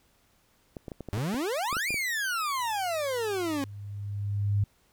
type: clicks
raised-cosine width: 2 ms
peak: -24 dBFS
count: 11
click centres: 0.768 / 0.882 / 0.918 / 1.007 / 1.087 / 1.176 / 1.344 / 1.728 / 1.768 / 1.906 / 1.943 s
type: exponential two-way sweep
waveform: 40% pulse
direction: up then down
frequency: 94.2 to 2465 to 267.9 Hz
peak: -27 dBFS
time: 1.13-3.64 s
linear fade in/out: 0 ms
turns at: 1.9 s
type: tone with exponential growth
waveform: sine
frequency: 101.6 Hz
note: G#2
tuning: 38 cents flat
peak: -21 dBFS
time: 2.57-4.64 s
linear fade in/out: 5 ms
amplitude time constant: 450 ms
effects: pink hiss -66 dBFS RMS until 4.92 s